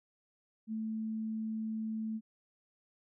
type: tone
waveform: sine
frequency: 220 Hz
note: A3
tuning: in tune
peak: -34 dBFS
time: 0.67-2.21 s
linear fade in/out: 50 ms
effects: none